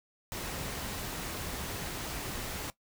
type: noise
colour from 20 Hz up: pink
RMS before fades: -38 dBFS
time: 0.32-2.7 s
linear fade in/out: 0 ms
effects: noise-tail reverb RT60 0.1 s tail -18 dB re dry